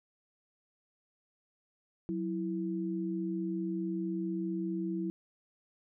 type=tone pair together; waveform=sine; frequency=184.98 / 329.6 Hz; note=F#3 / E4; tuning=0 / 0 cents; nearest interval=minor seventh; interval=1000 cents; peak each=-35 / -34 dBFS; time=2.09-5.1 s; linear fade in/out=0 ms; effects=none